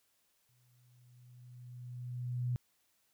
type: tone with exponential growth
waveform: sine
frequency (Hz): 123.4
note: B2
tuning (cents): -1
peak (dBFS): -30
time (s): 0.49-2.56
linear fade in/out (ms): 0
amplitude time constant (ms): 450
effects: white hiss -75 dBFS RMS until 3.13 s